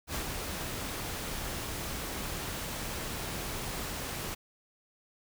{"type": "noise with ADSR envelope", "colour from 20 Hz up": "pink", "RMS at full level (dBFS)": -34, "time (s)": [0.07, 4.35], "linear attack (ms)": 75, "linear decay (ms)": 95, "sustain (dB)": -3, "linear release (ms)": 13, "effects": []}